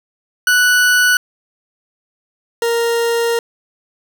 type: tone pair in turn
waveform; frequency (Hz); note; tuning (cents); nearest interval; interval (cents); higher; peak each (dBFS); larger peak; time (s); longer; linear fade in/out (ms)
40% pulse; 1480 / 466.2; F#6 / A#4; 0 / 0; octave + minor sixth; 2000; first; -9 / -13; first; 0.47-1.17 / 2.62-3.39; second; 2
effects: none